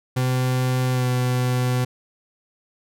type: tone with pitch glide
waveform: 40% pulse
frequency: 127.7 to 125.43 Hz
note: C3 to B2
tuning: -42 to +27 cents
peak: -18 dBFS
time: 0.16-1.85 s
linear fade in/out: 10 ms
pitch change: -31 cents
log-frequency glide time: 0.91-1.07 s
effects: none